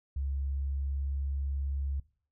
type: tone with pitch glide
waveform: sine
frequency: 68.8 to 69.24 Hz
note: C#2 to C#2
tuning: -12 to -1 cents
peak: -30 dBFS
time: 0.16-2 s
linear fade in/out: 5 ms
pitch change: +11 cents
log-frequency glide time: 0.4-1.31 s
effects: noise-tail reverb RT60 0.5 s tail -21 dB re dry